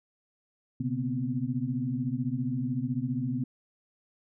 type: tone cluster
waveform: sine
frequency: 125.3 / 139.5 / 240.4 / 256 Hz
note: B2 / C#3 / B3 / C4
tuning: +25 / +11 / -46 / -38 cents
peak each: -33 / -35 / -34 / -32 dBFS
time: 0.8-3.44 s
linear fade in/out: 5 ms
effects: none